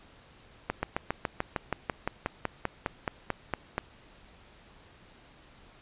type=slowing click train; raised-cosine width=0.5 ms; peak=-13 dBFS; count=18; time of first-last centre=0.7-3.781 s; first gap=130 ms; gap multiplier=1.04; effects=pink hiss -56 dBFS RMS until 5.81 s + resampled to 8000 Hz